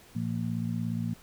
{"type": "harmonic tone", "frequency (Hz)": 57.1, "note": "A#1", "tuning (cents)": -35, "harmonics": [2, 3, 4], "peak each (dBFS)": [-33, -33, -33], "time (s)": [0.15, 1.14], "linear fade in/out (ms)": 10, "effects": ["pink hiss -55 dBFS RMS until 1.22 s"]}